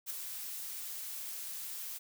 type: noise with ADSR envelope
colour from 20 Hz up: blue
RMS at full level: -36 dBFS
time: 0.06-1.99 s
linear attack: 44 ms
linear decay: 4 ms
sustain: -6 dB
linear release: 22 ms
effects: none